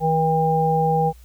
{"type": "harmonic tone", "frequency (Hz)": 160.1, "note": "D#3", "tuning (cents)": 50, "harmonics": [1, 3, 5], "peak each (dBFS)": [-21, -22, -19], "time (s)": [0, 1.13], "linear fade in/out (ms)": 50, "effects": ["added 60 Hz sine -43 dBFS peak until 1.24 s", "white hiss -56 dBFS RMS until 1.24 s"]}